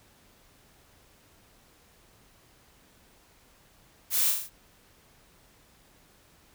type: noise with echo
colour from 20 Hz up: blue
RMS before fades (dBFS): -26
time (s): 4.1-4.34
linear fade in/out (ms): 50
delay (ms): 40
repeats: 4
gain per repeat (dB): -4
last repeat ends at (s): 4.5
effects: pink hiss -60 dBFS RMS until 6.54 s